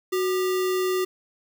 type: tone with sample-and-hold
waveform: sine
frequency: 370 Hz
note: F#4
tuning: in tune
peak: -21 dBFS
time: 0.12-1.05 s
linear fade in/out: 10 ms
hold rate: 1575 Hz
effects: none